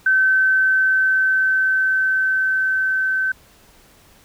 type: tone with level ramp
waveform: sine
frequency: 1536 Hz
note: G6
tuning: 36 cents flat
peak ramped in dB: -12 to -17 dBFS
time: 0.06-3.32 s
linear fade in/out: 5 ms
effects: pink hiss -51 dBFS RMS until 4.24 s